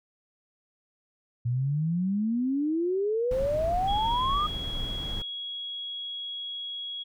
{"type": "exponential sweep", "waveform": "sine", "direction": "up", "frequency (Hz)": [116.54, 1244.5], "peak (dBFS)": -24, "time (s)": [1.45, 4.47], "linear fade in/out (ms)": 10}
{"type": "noise", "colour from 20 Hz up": "brown", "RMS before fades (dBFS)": -34, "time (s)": [3.31, 5.22], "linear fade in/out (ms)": 2}
{"type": "tone", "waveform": "sine", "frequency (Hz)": 3322, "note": "G#7", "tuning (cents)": 0, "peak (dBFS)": -33, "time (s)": [3.87, 7.04], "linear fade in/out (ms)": 20}
{"effects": []}